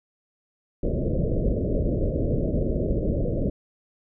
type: low-pass noise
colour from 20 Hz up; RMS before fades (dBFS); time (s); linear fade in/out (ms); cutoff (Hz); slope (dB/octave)
pink; -24; 0.83-3.5; 5; 620; 96
effects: none